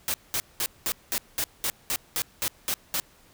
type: noise bursts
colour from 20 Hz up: white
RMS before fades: -27 dBFS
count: 12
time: 0.08-3 s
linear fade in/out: 0 ms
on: 60 ms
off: 200 ms
effects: pink hiss -57 dBFS RMS until 3.33 s